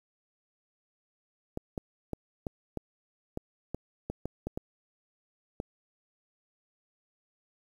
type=clicks; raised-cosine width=2 ms; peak=-20 dBFS; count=12; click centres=1.574 / 1.778 / 2.133 / 2.468 / 2.773 / 3.374 / 3.746 / 4.1 / 4.256 / 4.47 / 4.575 / 5.601 s; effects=9-bit